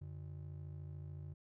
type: ring-modulated tone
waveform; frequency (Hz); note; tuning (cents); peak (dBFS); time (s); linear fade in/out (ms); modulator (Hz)
triangle; 116.54; A#2; 0; -40; 0.01-1.34; 10; 26.9
effects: none